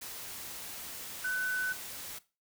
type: tone in noise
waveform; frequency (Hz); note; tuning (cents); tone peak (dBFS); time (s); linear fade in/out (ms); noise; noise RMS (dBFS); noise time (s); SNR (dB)
sine; 1503; F#6; +27; -30; 1.24-1.73; 10; white; -43; 0.01-2.19; +10
effects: noise-tail reverb RT60 0.3 s tail -18 dB re dry